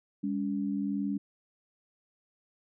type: tone pair together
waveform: sine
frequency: 201.6 / 282.8 Hz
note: G3 / C#4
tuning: +49 / +35 cents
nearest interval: tritone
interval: 586 cents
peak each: -31 / -32 dBFS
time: 0.23-1.18 s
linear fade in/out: 10 ms
effects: none